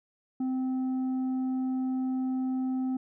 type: tone with tanh clipping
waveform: triangle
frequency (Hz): 259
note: C4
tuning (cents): -17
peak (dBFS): -28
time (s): 0.4-2.97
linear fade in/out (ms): 5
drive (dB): 9
effects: none